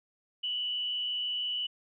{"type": "tone with frequency modulation", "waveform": "sine", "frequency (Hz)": 2960, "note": "F#7", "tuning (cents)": 0, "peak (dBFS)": -30, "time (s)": [0.43, 1.67], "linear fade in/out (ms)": 10, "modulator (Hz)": 126, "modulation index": 0.47, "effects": []}